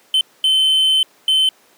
triangle tone bursts at uneven times, 3071 Hz, G7, 36 cents flat, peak -10 dBFS, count 3, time 0.14-0.21 / 0.44-1.03 / 1.28-1.49 s, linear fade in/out 2 ms, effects pink hiss -52 dBFS RMS until 1.77 s + high-pass 300 Hz 12 dB/octave

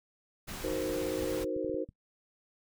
pink noise, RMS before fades -41 dBFS, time 0.47-1.45 s, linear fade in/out 20 ms
sine chord, C half-diminished seventh, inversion first, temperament equal, 311.1 / 370 / 466.2 / 523.3 Hz, Eb4 / Gb4 / Bb4 / C5, 0 / 0 / 0 / 0 cents, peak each -36 dBFS, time 0.63-1.85 s, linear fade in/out 20 ms
clicks, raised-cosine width 5 ms, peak -35 dBFS, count 7, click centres 1.232 / 1.443 / 1.565 / 1.646 / 1.696 / 1.744 / 1.89 s
effects noise-tail reverb RT60 0.1 s tail -20 dB re dry

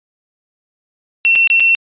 sine tone with dropouts, 2708 Hz, E7, 46 cents sharp, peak -8 dBFS, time 1.25-1.75 s, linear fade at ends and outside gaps 0 ms, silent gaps 1.353-1.358 / 1.474-1.501 / 1.598-1.604 s, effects resampled to 8000 Hz

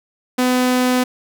sawtooth tone, 251.7 Hz, B3, 33 cents sharp, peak -10 dBFS, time 0.38-1.04 s, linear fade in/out 10 ms, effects none

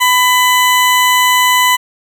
20% pulse tone, 1000 Hz, B5, 21 cents sharp, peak -3 dBFS, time 0-1.77 s, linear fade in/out 20 ms, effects none

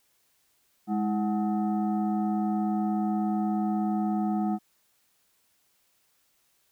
sine tone with frequency modulation, 207.7 Hz, G#3, in tune, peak -24 dBFS, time 0.87-4.59 s, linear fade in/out 50 ms, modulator 532 Hz, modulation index 0.85, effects white hiss -69 dBFS RMS until 6.71 s

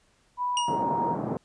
sine tone with pitch glide, 986 to 936.6 Hz, B5 to A#5, -3 to +8 cents, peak -25 dBFS, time 0.37-1.17 s, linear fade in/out 50 ms, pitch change -89 cents, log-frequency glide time 0.54-0.76 s
sawtooth tone with exponential decay, 2862 Hz, F7, 42 cents sharp, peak -20 dBFS, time 0.57-0.83 s, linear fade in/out 1 ms, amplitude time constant 56 ms
pink band-pass noise, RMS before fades -31 dBFS, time 0.68-1.37 s, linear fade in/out 0 ms, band 140 to 910 Hz, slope 24 dB/octave
effects pink hiss -65 dBFS RMS until 1.44 s + resampled to 22050 Hz

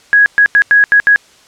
sine tone bursts at uneven times, 1662 Hz, G#6, 1 cent sharp, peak -4 dBFS, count 6, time 0.13-0.26 / 0.38-0.46 / 0.55-0.62 / 0.71-0.84 / 0.92-1 / 1.07-1.16 s, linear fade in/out 0 ms, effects white hiss -45 dBFS RMS until 1.47 s + low-pass 7000 Hz 12 dB/octave

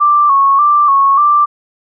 sine tone with vibrato, 1139 Hz, C#6, 47 cents sharp, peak -6 dBFS, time 0-1.46 s, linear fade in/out 20 ms, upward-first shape square, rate 1.7 Hz, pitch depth 58 cents each way, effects none

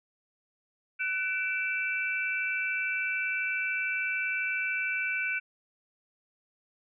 sine tone cluster, 1499 / 2328 / 2661 Hz, F#6 / D7 / E7, +22 / -16 / +16 cents, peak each -32 / -31 / -35 dBFS, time 0.99-5.4 s, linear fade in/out 20 ms, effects none

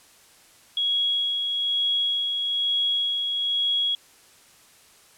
sine tone with tremolo, 3322 Hz, G#7, in tune, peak -20 dBFS, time 0.77-3.95 s, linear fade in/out 2 ms, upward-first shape sine, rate 1.1 Hz, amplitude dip 35%, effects white hiss -54 dBFS RMS until 5.17 s + low-pass 11000 Hz 12 dB/octave

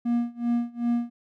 triangle tone with tremolo, 237.6 Hz, A#3, 33 cents sharp, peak -18 dBFS, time 0.05-1.1 s, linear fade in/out 10 ms, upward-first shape sine, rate 2.6 Hz, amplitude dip 95%, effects none

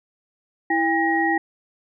sine tone cluster, 328.6 / 804 / 1893 Hz, E4 / G5 / A#6, -5 / +44 / +26 cents, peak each -22 dBFS, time 0.7-1.38 s, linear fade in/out 5 ms, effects none

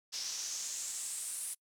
pink noise with band-pass filter sweep, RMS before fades -40 dBFS, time 0.12-1.55 s, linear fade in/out 20 ms, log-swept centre 5200 to 10000 Hz, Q 3.9, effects noise-tail reverb RT60 0.1 s tail -26 dB re dry

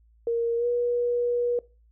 sine tone with pitch glide, 466.2 to 482.4 Hz, A#4 to B4, 0 to -41 cents, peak -22 dBFS, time 0.27-1.59 s, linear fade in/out 2 ms, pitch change +59 cents, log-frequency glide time 0.57-0.66 s, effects noise-tail reverb RT60 0.3 s tail -21 dB re dry + added 56 Hz sine -56 dBFS peak until 1.91 s

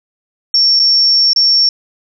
sine tone with dropouts, 5470 Hz, F8, 37 cents flat, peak -7 dBFS, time 0.54-1.69 s, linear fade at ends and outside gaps 2 ms, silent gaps 0.793-0.797 / 1.333-1.361 s, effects none

